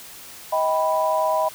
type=chord; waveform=sine; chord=Eb augmented; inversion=none; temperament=equal with one note detuned; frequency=632.8 / 784 / 987.8 Hz; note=Eb5 / G5 / B5; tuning=+29 / 0 / 0 cents; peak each=-21 / -26 / -22 dBFS; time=0.52-1.49 s; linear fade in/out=10 ms; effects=white hiss -41 dBFS RMS until 1.54 s